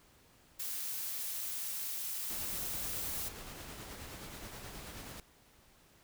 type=noise; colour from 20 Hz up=blue; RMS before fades=-39 dBFS; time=0.59-3.29 s; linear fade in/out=10 ms
type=noise with tremolo; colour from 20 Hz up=pink; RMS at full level=-46 dBFS; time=2.3-5.2 s; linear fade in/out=2 ms; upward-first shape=sine; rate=9.4 Hz; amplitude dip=30%
effects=pink hiss -64 dBFS RMS until 6.03 s